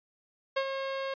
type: tone with ADSR envelope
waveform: sawtooth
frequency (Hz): 540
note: C#5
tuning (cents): -45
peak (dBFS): -21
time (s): 0.56-1.14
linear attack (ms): 11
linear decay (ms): 67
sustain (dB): -7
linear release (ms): 4
effects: resampled to 11025 Hz